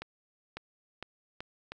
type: accelerating click train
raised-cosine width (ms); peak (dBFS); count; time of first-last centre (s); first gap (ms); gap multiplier
0.3; -23; 5; 0.02-1.72; 550; 0.83
effects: none